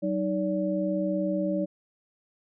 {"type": "tone cluster", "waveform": "sine", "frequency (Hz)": [189.2, 310.3, 574], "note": ["F#3", "D#4", "D5"], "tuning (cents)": [39, -5, -40], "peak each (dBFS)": -29, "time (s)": [0.02, 1.66], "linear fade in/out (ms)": 20, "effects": []}